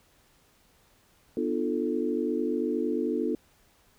sine chord, B half-diminished seventh, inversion none, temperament equal with one note detuned, 246.9 / 300.5 / 349.2 / 440 Hz, B3 / D4 / F4 / A4, 0 / +40 / 0 / 0 cents, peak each -31 dBFS, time 1.37-3.35 s, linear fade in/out 2 ms, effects pink hiss -63 dBFS RMS until 3.98 s

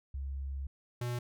sine / square tone pair in turn, 68.2 / 121.52 Hz, C#2 / B2, -28 / -28 cents, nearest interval minor seventh, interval 1000 cents, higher second, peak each -35 / -34 dBFS, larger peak second, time 0.14-0.67 / 1.01-1.19 s, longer first, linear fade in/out 5 ms, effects none

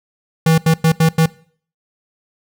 square tone bursts at uneven times, 161.5 Hz, E3, 35 cents flat, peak -10 dBFS, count 5, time 0.46-0.58 / 0.66-0.74 / 0.84-0.92 / 1-1.09 / 1.18-1.26 s, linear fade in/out 5 ms, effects noise-tail reverb RT60 0.5 s tail -21 dB re dry

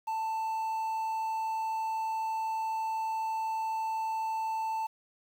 triangle tone with quantisation, 886 Hz, A5, 12 cents sharp, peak -28 dBFS, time 0.07-4.87 s, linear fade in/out 10 ms, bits 9, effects none

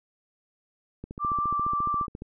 click train, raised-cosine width 3 ms, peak -24 dBFS, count 18, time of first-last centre 1.04-2.221 s, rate 14.4 Hz
sine tone with vibrato, 1174.7 Hz, D6, in tune, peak -24 dBFS, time 1.19-2.07 s, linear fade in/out 50 ms, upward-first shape sine, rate 4.8 Hz, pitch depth 9 cents each way
effects none

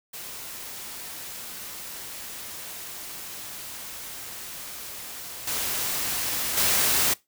white noise with level steps, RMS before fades -38 / -28 / -22 dBFS, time 0.13-7.14 s, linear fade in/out 10 ms, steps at 5.47 / 6.57 s, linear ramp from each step 5 ms, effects noise-tail reverb RT60 0.2 s tail -21 dB re dry

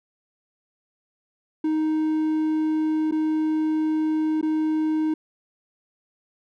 triangle tone with dropouts, 312 Hz, D#4, 5 cents sharp, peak -18 dBFS, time 1.64-5.14 s, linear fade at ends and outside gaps 5 ms, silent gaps 3.112-3.121 / 4.413-4.427 s, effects none

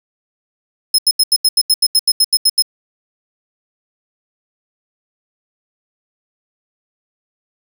sawtooth tone bursts, 5150 Hz, E8, 41 cents flat, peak -6 dBFS, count 14, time 0.94-2.623 s, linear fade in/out 5 ms, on 45 ms, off 81 ms, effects none

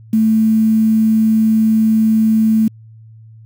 sine tone with quantisation, 220 Hz, A3, in tune, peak -9 dBFS, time 0.13-2.68 s, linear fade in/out 5 ms, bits 6, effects added 111 Hz sine -37 dBFS peak until 3.45 s

